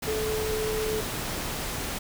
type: tone in noise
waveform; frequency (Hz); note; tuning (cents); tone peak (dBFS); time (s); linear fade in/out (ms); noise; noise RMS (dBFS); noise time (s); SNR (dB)
sine; 434; A4; -24; -27; 0.07-1.01; 10; pink; -32; 0.02-1.99; +2
effects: none